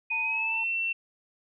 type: tone with pitch glide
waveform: sine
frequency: 2489 to 2699 Hz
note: D#7 to E7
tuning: 0 to +40 cents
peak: -26 dBFS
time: 0.1-0.93 s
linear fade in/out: 10 ms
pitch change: +140 cents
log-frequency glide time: 0.21-0.61 s
type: tone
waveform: sine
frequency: 903 Hz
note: A5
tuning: 45 cents sharp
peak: -36 dBFS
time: 0.11-0.64 s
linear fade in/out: 10 ms
effects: none